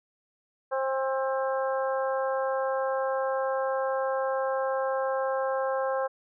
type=harmonic tone with a mistuned harmonic; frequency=265.4 Hz; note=C4; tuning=25 cents sharp; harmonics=2 / 3 / 4 / 5 / 6; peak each=-27 / -33 / -34 / -38 / -39 dBFS; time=0.71-6.08 s; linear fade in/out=20 ms; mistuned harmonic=3; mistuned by=+19 cents; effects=none